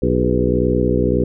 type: harmonic tone with a mistuned harmonic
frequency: 61.74 Hz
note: B1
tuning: in tune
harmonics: 1 / 2 / 3 / 4 / 5 / 6 / 7 / 8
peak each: -22 / -22 / -22 / -22 / -22 / -22 / -22 / -22 dBFS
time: 0.02-1.24 s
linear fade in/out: 5 ms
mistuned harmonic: 7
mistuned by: -56 cents
effects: none